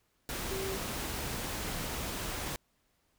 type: tone in noise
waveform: sine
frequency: 385.1 Hz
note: G4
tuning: 31 cents flat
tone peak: -36 dBFS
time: 0.51-0.77 s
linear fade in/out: 0 ms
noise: pink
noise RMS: -37 dBFS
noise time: 0.29-2.56 s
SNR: -2 dB
effects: pink hiss -74 dBFS RMS until 3.18 s